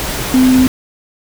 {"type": "tone in noise", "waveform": "sine", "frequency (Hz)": 257.2, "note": "C4", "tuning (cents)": -30, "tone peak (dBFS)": -6, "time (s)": [0.34, 0.67], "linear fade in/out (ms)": 0, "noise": "pink", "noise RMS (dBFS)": -20, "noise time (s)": [0, 0.68], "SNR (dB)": 11, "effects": []}